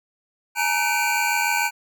square tone cluster, 845 / 931 / 1521 / 2305 / 2392 Hz, G#5 / A#5 / F#6 / D7 / D7, +30 / -2 / +47 / -33 / +31 cents, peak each -27 dBFS, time 0.55-1.71 s, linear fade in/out 50 ms, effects none

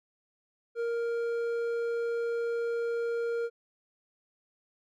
sine tone with hard clipping, 467 Hz, A#4, 3 cents sharp, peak -30 dBFS, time 0.75-3.5 s, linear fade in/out 50 ms, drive 6 dB, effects none

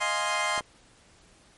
20% pulse chord, F minor seventh, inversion third, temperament equal, 622.3 / 698.5 / 830.6 / 1046.5 Hz, Eb5 / F5 / Ab5 / C6, 0 / 0 / 0 / 0 cents, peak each -28 / -29 / -28 / -23 dBFS, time 0-0.61 s, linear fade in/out 20 ms
clicks, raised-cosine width 1 ms, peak -24 dBFS, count 2, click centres 0.578 / 0.608 s
effects pink hiss -58 dBFS RMS until 1.57 s + MP3 48 kbps

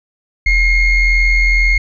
triangle ring-modulated tone, 1091 Hz, C#6, 28 cents flat, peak -4 dBFS, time 0.46-1.78 s, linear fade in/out 5 ms, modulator 1050 Hz, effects resampled to 16000 Hz

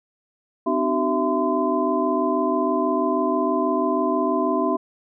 sine tone cluster, 256.8 / 303 / 379.2 / 665 / 1025 Hz, C4 / D#4 / F#4 / E5 / C6, -32 / -46 / +43 / +15 / -36 cents, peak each -25 dBFS, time 0.66-4.77 s, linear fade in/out 10 ms, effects none

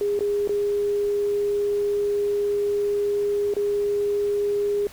sine tone with dropouts, 408.9 Hz, G#4, 27 cents flat, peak -20 dBFS, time 0.01-4.87 s, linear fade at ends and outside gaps 1 ms, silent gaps 0.191-0.207 / 0.475-0.493 / 3.538-3.566 s, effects pink hiss -45 dBFS RMS until 4.92 s

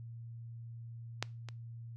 clicks, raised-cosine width 0.2 ms, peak -15 / -28 dBFS, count 2, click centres 1.226 / 1.487 s, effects noise-tail reverb RT60 0.3 s tail -23 dB re dry + added 116 Hz sine -44 dBFS peak until 1.96 s

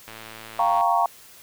click train, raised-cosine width 0.3 ms, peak -23 dBFS, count 82, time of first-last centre 0.08-0.81 s, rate 111 Hz
sine chord, G half-diminished seventh, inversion third, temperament equal, 698.5 / 784 / 932.3 / 1108.7 Hz, F5 / G5 / Bb5 / Db6, 0 / 0 / 0 / 0 cents, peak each -22 / -25 / -22 / -24 dBFS, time 0.59-1.06 s, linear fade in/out 2 ms
effects white hiss -48 dBFS RMS until 1.42 s

